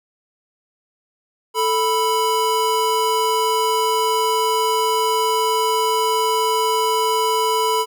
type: tone pair together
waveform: square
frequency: 440 / 987.8 Hz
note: A4 / B5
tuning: 0 / 0 cents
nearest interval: octave + major second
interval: 1400 cents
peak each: -21 / -19 dBFS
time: 1.54-7.86 s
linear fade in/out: 50 ms
effects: none